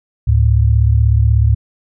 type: tone pair together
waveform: sine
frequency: 72.1 / 108.5 Hz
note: D2 / A2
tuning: -31 / -24 cents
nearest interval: perfect fifth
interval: 707 cents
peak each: -11 dBFS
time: 0.27-1.55 s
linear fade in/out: 10 ms
effects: none